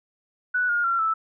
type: tone with pitch steps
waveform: sine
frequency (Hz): 1480 / 1423 / 1368.2 / 1315.5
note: F#6 / F6 / F6 / E6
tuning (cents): 0 / +32 / -36 / -4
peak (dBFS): -20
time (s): 0.54-1.14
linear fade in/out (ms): 10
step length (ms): 150
effects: none